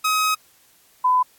sawtooth / sine tone pair in turn, 1267 / 1005.6 Hz, D#6 / B5, +31 / +31 cents, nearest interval major third, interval 400 cents, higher first, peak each -14 dBFS, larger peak neither, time 0.04-0.35 / 1.04-1.23 s, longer first, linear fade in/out 10 ms, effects white hiss -56 dBFS RMS until 1.38 s + AAC 64 kbps

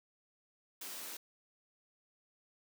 white high-pass noise, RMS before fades -45 dBFS, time 0.81-1.17 s, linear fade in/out 5 ms, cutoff 190 Hz, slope 24 dB/octave, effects none

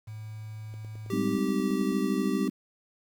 sine tone, 108.4 Hz, A2, 25 cents flat, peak -37 dBFS, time 0.07-1.36 s, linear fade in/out 10 ms
click train, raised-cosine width 2 ms, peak -36 dBFS, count 12, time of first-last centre 0.74-1.922 s, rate 9.31 Hz
square tone with pitch glide, 390 to 387.3 Hz, G4 to G4, -9 to -21 cents, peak -33 dBFS, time 1.1-2.48 s, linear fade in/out 2 ms, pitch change -12 cents, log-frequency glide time 1.31-1.6 s
sine chord, Ab major seventh, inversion third, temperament just, 194.67 / 207.7 / 259.6 / 311.5 Hz, G3 / Ab3 / C4 / Eb4, -12 / 0 / -13 / +2 cents, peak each -30 / -32 / -30 / -32 dBFS, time 1.12-2.5 s, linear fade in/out 10 ms
effects 9-bit

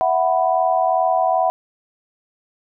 sine chord, E suspended second, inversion none, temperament just, 659.3 / 741.7 / 988.9 Hz, E5 / F#5 / B5, 0 / +4 / +2 cents, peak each -19 / -17 / -23 dBFS, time 0.01-1.5 s, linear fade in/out 0 ms, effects none

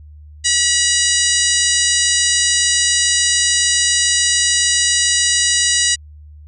harmonic tone, 967 Hz, B5, 37 cents flat, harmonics 2 / 3 / 4 / 5 / 6 / 7 / 8 / 9, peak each -21 / -21 / -21 / -21 / -21 / -21 / -21 / -21 dBFS, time 0.44-5.96 s, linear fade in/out 20 ms, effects added 75 Hz sine -36 dBFS peak until 6.47 s

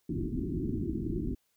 white low-pass noise, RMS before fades -33 dBFS, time 0.09-1.35 s, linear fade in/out 5 ms, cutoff 370 Hz, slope 96 dB/octave, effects white hiss -75 dBFS RMS until 1.56 s

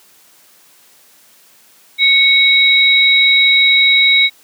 sine tone pair together, 2217 / 3829 Hz, C#7 / A#7, 0 / +46 cents, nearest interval major sixth, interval 946 cents, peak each -10 dBFS, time 1.98-4.3 s, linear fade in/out 50 ms, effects white hiss -48 dBFS RMS until 4.43 s + high-pass 150 Hz 12 dB/octave

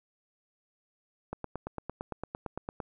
click train, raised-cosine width 1 ms, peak -21 dBFS, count 14, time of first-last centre 1.33-2.802 s, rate 8.83 Hz, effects none

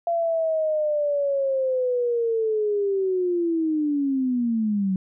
sine linear sweep, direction down, 685 to 185 Hz, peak -20 dBFS, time 0.07-4.96 s, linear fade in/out 2 ms, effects none

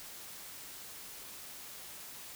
silence, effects white hiss -48 dBFS RMS until 2.35 s

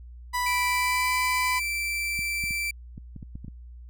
30% pulse tone with pitch glide, 987.8 to 1003.3 Hz, B5 to B5, 0 to +27 cents, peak -22 dBFS, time 0.33-1.6 s, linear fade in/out 20 ms, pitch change +27 cents, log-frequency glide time 0.66-1.11 s
40% pulse tone, 2338 Hz, D7, 8 cents flat, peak -26 dBFS, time 0.46-2.71 s, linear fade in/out 5 ms
clicks, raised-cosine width 5 ms, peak -26 dBFS, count 9, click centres 2.191 / 2.439 / 2.508 / 2.979 / 3.163 / 3.228 / 3.355 / 3.446 / 3.482 s
effects added 60 Hz sine -41 dBFS peak until 3.89 s

